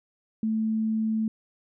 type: tone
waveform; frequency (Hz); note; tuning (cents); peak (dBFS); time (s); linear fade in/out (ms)
sine; 220; A3; 0; -23; 0.43-1.28; 2
effects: none